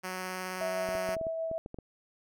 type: tone with vibrato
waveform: 5% pulse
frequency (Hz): 185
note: F#3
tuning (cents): 0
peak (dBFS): -24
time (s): 0.03-1.16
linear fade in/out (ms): 20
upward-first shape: sine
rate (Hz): 19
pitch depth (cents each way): 10
type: tone with tremolo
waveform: sine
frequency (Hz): 652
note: E5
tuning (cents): -19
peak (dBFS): -30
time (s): 0.61-1.58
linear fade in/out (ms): 0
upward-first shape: sine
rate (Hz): 6.4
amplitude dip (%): 25
type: clicks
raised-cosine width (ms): 2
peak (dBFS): -28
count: 10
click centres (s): 0.889 / 0.952 / 1.09 / 1.167 / 1.213 / 1.268 / 1.514 / 1.661 / 1.744 / 1.787
effects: none